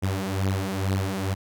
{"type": "beating tone pair", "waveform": "sawtooth", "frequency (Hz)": [95.2, 97.4], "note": ["F#2", "G2"], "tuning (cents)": [50, -11], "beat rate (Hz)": 2.2, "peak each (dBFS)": -23, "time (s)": [0.02, 1.35], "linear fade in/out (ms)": 20, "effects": []}